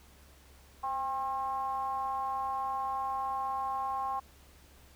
triangle ring-modulated tone, 138.59 Hz, C#3, in tune, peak -26 dBFS, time 0.83-4.2 s, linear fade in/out 10 ms, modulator 936 Hz, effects added 68 Hz sine -58 dBFS peak until 4.95 s + pink hiss -60 dBFS RMS until 4.95 s

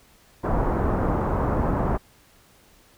pink low-pass noise, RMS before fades -23 dBFS, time 0.43-1.98 s, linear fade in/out 20 ms, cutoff 1200 Hz, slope 24 dB/octave, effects pink hiss -56 dBFS RMS until 2.97 s

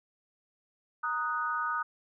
sine chord, D# minor, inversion second, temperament equal, 932.3 / 1244.5 / 1480 Hz, A#5 / D#6 / F#6, 0 / 0 / 0 cents, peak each -37 / -31 / -34 dBFS, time 1.03-1.83 s, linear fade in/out 10 ms, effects none

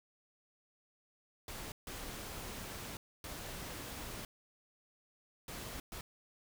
pink noise bursts at uneven times, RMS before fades -45 dBFS, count 5, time 1.48-1.72 / 1.87-2.97 / 3.24-4.25 / 5.48-5.8 / 5.92-6.01 s, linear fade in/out 2 ms, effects none

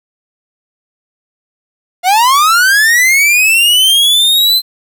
45% pulse linear sweep, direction up, 693 to 4106 Hz, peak -6 dBFS, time 2.03-4.62 s, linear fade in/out 50 ms, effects 8-bit

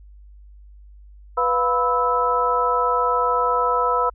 sine tone cluster, 493.1 / 703 / 992 / 1306 Hz, B4 / F5 / B5 / E6, -3 / +11 / +7 / -17 cents, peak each -23 / -27 / -21 / -21 dBFS, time 1.37-4.1 s, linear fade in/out 10 ms, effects added 50 Hz sine -42 dBFS peak until 4.14 s

